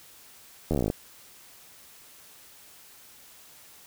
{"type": "slowing click train", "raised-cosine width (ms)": 2, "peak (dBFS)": -13, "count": 13, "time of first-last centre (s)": [0.71, 0.901], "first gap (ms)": 12, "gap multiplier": 1.05, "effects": ["white hiss -52 dBFS RMS until 3.86 s"]}